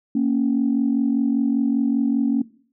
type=tone pair together; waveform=sine; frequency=232.1 / 277.2 Hz; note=A#3 / C#4; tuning=-7 / 0 cents; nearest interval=minor third; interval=307 cents; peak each=-19 dBFS; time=0.15-2.42 s; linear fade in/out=5 ms; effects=noise-tail reverb RT60 0.5 s tail -20 dB re dry + tanh soft clip ceiling -10 dBFS